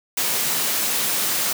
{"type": "high-pass noise", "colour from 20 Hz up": "white", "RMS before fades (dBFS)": -22, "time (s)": [0.17, 1.53], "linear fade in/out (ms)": 5, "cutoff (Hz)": 120, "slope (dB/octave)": 96, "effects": []}